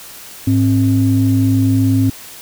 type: tone pair together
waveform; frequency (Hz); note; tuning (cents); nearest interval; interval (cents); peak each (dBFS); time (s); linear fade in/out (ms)
sine; 105.7 / 266.5; G#2 / C4; +31 / +32; octave + major third; 1601; -12; 0.47-2.1; 5
effects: tanh soft clip ceiling -3 dBFS + white hiss -35 dBFS RMS until 2.41 s